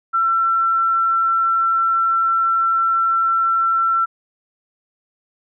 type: tone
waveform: sine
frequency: 1347 Hz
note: E6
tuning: 37 cents sharp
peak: -14 dBFS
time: 0.13-4.06 s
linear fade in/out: 20 ms
effects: none